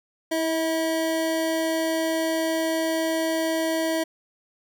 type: tone pair together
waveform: square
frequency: 325.2 / 643 Hz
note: E4 / E5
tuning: -23 / -43 cents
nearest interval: octave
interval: 1180 cents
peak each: -26 dBFS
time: 0.31-4.04 s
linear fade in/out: 10 ms
effects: none